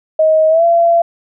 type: tone with pitch glide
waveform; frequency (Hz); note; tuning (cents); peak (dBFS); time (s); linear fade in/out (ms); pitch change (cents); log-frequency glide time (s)
sine; 630 to 679.1; D#5 to F5; +21 to -49; -7; 0.19-1.02; 5; +130; 0.49-0.64
effects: none